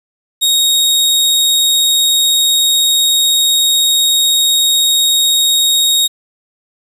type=tone; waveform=sawtooth; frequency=3754 Hz; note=A#7; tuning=11 cents sharp; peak=-6 dBFS; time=0.41-6.08 s; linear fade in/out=20 ms; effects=resampled to 32000 Hz + 7-bit